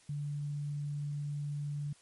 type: tone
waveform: sine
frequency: 145.6 Hz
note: D3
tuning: 15 cents flat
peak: -34 dBFS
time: 0.09-1.93 s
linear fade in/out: 5 ms
effects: white hiss -63 dBFS RMS until 2.01 s + MP3 48 kbps